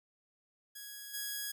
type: tone with level steps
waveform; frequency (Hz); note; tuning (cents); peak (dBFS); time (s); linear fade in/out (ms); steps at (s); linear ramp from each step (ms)
5% pulse; 1661.2; G#6; 0; -34 / -26; 0.75-1.52; 10; 1.13; 20
effects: none